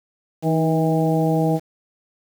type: harmonic tone with a mistuned harmonic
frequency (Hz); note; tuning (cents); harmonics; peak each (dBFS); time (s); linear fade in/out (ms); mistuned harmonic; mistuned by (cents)
161; E3; -41; 1 / 2 / 3 / 4 / 5; -19 / -22 / -24 / -25 / -26; 0.42-1.6; 50; 2; -38
effects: 7-bit